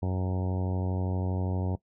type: harmonic tone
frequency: 92.5 Hz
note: F#2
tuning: in tune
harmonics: 1 / 2 / 3 / 4 / 5 / 6 / 7 / 8 / 9 / 10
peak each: -28 / -34 / -38 / -40 / -42 / -44 / -45 / -46 / -47 / -48 dBFS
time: 0.02-1.76 s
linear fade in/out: 10 ms
effects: noise-tail reverb RT60 0.1 s tail -19 dB re dry